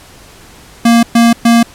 square tone bursts, 233.1 Hz, A#3, in tune, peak -5 dBFS, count 3, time 0.85-1.63 s, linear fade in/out 5 ms, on 180 ms, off 120 ms, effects pink hiss -38 dBFS RMS until 1.74 s + low-pass 12000 Hz 12 dB/octave

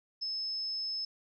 sine tone with ADSR envelope, 5220 Hz, E8, 18 cents flat, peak -31 dBFS, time 0.21-1.05 s, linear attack 19 ms, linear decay 9 ms, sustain -2 dB, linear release 4 ms, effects none

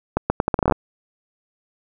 accelerating click train, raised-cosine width 1 ms, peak -3 dBFS, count 12, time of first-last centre 0.17-0.722 s, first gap 130 ms, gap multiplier 0.78, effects none

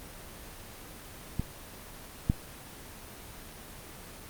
clicks, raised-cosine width 5 ms, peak -16 / -11 dBFS, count 2, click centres 1.396 / 2.299 s, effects pink hiss -46 dBFS RMS until 4.29 s + Opus 24 kbps

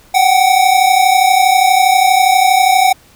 square tone pair together, 741 / 773.4 Hz, F#5 / G5, +2 / -24 cents, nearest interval minor second, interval 74 cents, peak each -11 dBFS, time 0.14-2.93 s, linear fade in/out 10 ms, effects pink hiss -46 dBFS RMS until 3.15 s

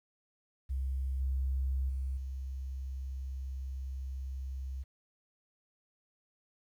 sine tone with level steps, 66.1 Hz, C2, 18 cents sharp, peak -31 / -29 / -32 / -36 dBFS, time 0.69-4.84 s, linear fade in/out 20 ms, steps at 1.2 / 1.89 / 2.17 s, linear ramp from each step 5 ms, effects 11-bit

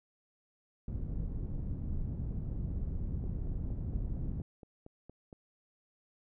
pink low-pass noise, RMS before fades -36 dBFS, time 0.88-4.42 s, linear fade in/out 2 ms, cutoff 160 Hz, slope 12 dB/octave
click train, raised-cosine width 2 ms, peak -36 dBFS, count 10, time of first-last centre 3.24-5.328 s, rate 4.31 Hz
effects none

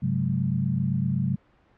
sine tone cluster, 98.7 / 134.3 / 184.2 / 212 Hz, G2 / C3 / F#3 / G#3, +12 / +46 / -7 / +36 cents, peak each -33 / -25 / -27 / -31 dBFS, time 0.02-1.36 s, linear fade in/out 10 ms, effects pink hiss -61 dBFS RMS until 1.77 s + low-pass 2000 Hz 12 dB/octave

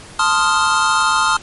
square chord, F dominant seventh, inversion first, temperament equal, 880 / 1046.5 / 1244.5 / 1396.9 Hz, A5 / C6 / Eb6 / F6, 0 / 0 / 0 / 0 cents, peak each -21 / -20 / -18 / -18 dBFS, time 0.19-1.37 s, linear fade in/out 5 ms, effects pink hiss -38 dBFS RMS until 1.42 s + MP3 48 kbps

